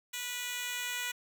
10% pulse tone with high-pass filter sweep, 490 Hz, B4, 14 cents flat, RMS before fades -37 dBFS, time 0.13-1.12 s, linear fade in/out 10 ms, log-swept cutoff 2900 to 1800 Hz, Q 0.76, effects none

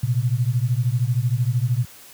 sine beating tone pair, 116.54 / 129.54 Hz, A#2 / C3, 0 / -17 cents, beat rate 13 Hz, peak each -20 / -21 dBFS, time 0.03-1.85 s, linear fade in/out 5 ms, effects white hiss -45 dBFS RMS until 2.13 s + high-pass 60 Hz 12 dB/octave

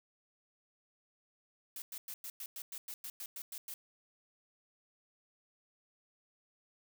blue noise bursts, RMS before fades -44 dBFS, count 13, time 1.76-3.74 s, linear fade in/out 2 ms, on 60 ms, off 100 ms, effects none

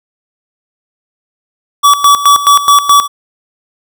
square tone with tremolo, 1145 Hz, D6, 44 cents flat, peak -3 dBFS, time 1.83-3.08 s, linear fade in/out 20 ms, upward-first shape square, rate 4.7 Hz, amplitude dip 75%, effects none

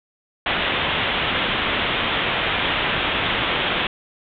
white low-pass noise, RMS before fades -22 dBFS, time 0.46-3.87 s, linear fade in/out 2 ms, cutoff 3600 Hz, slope 96 dB/octave, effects none

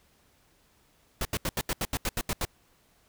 pink noise bursts, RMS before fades -29 dBFS, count 11, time 1.21-2.451 s, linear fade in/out 2 ms, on 41 ms, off 79 ms, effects pink hiss -65 dBFS RMS until 3.08 s

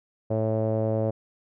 sawtooth tone with low-pass filter, 110 Hz, A2, in tune, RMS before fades -25 dBFS, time 0.3-1.11 s, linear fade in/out 10 ms, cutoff 580 Hz, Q 5, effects none

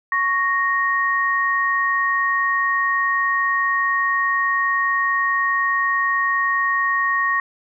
sine tone pair together, 1108.8 / 1864.7 Hz, C#6 / A#6, 0 / 0 cents, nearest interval major sixth, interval 900 cents, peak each -20 / -19 dBFS, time 0.12-7.4 s, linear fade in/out 2 ms, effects none

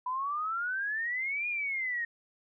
sine exponential two-way sweep, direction up then down, 987.8 to 2458 to 1846 Hz, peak -30 dBFS, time 0.06-2.05 s, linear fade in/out 5 ms, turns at 1.48 s, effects none

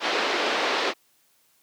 pink band-pass noise, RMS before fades -25 dBFS, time 0-0.94 s, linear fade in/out 50 ms, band 350 to 4500 Hz, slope 24 dB/octave, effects white hiss -64 dBFS RMS until 1.62 s + high-pass 100 Hz 12 dB/octave

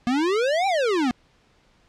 square exponential two-way sweep, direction up then down, 234.7 to 807 to 234.7 Hz, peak -20 dBFS, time 0.07-1.11 s, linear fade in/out 0 ms, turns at 0.67 s, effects pink hiss -60 dBFS RMS until 1.88 s + low-pass 5000 Hz 12 dB/octave

